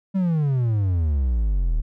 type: exponential sweep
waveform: triangle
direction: down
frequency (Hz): 197.4 to 36.71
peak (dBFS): -16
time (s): 0.14-1.82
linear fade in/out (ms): 20
effects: none